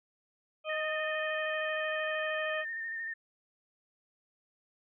harmonic tone, 622.3 Hz, D#5, in tune, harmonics 1 / 2 / 4 / 5, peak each -34 / -40 / -40 / -44 dBFS, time 0.64-2.65 s, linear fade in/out 50 ms
sine tone with vibrato, 1819 Hz, A#6, 43 cents flat, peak -35 dBFS, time 0.69-3.14 s, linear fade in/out 10 ms, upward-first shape square, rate 13 Hz, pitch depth 25 cents each way
effects none

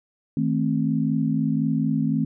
sine chord, A diminished, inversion second, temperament just, 158.4 / 220 / 264 Hz, Eb3 / A3 / C4, +31 / 0 / +16 cents, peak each -24 dBFS, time 0.37-2.25 s, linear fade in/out 2 ms, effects none

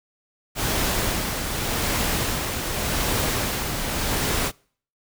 pink noise with tremolo, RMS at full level -23 dBFS, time 0.55-4.52 s, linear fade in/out 50 ms, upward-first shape sine, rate 0.86 Hz, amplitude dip 40%, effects noise-tail reverb RT60 0.5 s tail -26 dB re dry

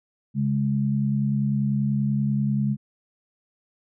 sine tone pair together, 137.39 / 207.7 Hz, C#3 / G#3, -15 / 0 cents, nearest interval perfect fifth, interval 715 cents, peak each -23 dBFS, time 0.34-2.77 s, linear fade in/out 50 ms, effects none

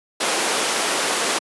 pink high-pass noise, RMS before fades -21 dBFS, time 0.2-1.39 s, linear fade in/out 10 ms, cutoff 370 Hz, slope 12 dB/octave, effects high-pass 200 Hz 12 dB/octave + resampled to 24000 Hz

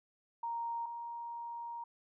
sine tone pair in turn, 932.3 / 938.2 Hz, A#5 / A#5, 0 / +11 cents, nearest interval unison, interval 11 cents, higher second, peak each -35 / -40 dBFS, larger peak first, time 0.43-0.86 / 0.86-1.84 s, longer second, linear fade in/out 5 ms, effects none

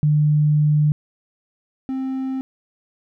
sine / triangle tone pair in turn, 150 / 263.7 Hz, D3 / C4, +37 / +14 cents, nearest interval minor seventh, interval 977 cents, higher second, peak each -13 / -20 dBFS, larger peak first, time 0.03-0.92 / 1.89-2.41 s, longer first, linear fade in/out 0 ms, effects none

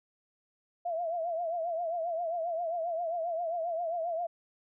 sine tone with vibrato, 674 Hz, E5, 38 cents sharp, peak -30 dBFS, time 0.85-4.27 s, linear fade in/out 10 ms, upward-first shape triangle, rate 7.5 Hz, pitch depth 110 cents each way, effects none

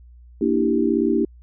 sine chord, E half-diminished seventh, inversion second, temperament equal, 233.1 / 293.7 / 329.6 / 392 Hz, Bb3 / D4 / E4 / G4, 0 / 0 / 0 / 0 cents, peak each -22 dBFS, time 0.41-1.25 s, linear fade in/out 5 ms, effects added 60 Hz sine -43 dBFS peak until 1.42 s

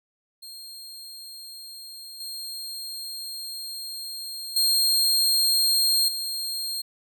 sawtooth tone with level steps, 4219 Hz, C8, 14 cents sharp, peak -36 / -30 / -16 / -25 dBFS, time 0.42-6.82 s, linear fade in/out 10 ms, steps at 2.2 / 4.56 / 6.08 s, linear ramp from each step 5 ms, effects none

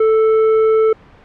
sine tone with tanh clipping, 440 Hz, A4, in tune, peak -11 dBFS, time 0-0.93 s, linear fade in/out 5 ms, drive 9 dB, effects pink hiss -44 dBFS RMS until 1.24 s + low-pass 2000 Hz 12 dB/octave

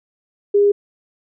sine tone, 406.9 Hz, G#4, 35 cents flat, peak -10 dBFS, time 0.54-0.72 s, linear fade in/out 10 ms, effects none

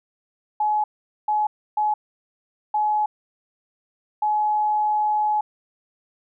sine tone bursts at uneven times, 847 Hz, G#5, 34 cents sharp, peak -18 dBFS, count 5, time 0.6-0.84 / 1.28-1.47 / 1.77-1.94 / 2.74-3.06 / 4.22-5.41 s, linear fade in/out 5 ms, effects none

